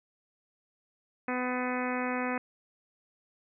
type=harmonic tone with a mistuned harmonic; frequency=250.9 Hz; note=B3; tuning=28 cents sharp; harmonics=1 / 2 / 3 / 4 / 5 / 6 / 7 / 8 / 9 / 10; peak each=-33 / -36 / -38 / -39 / -40 / -41 / -41 / -42 / -43 / -43 dBFS; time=1.28-2.38 s; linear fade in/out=2 ms; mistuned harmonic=9; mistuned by=-34 cents; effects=none